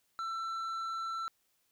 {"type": "tone with tanh clipping", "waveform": "triangle", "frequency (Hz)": 1338, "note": "E6", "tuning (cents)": 25, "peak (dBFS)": -36, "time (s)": [0.19, 1.28], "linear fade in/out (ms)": 0, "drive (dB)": 11, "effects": ["white hiss -75 dBFS RMS until 1.71 s"]}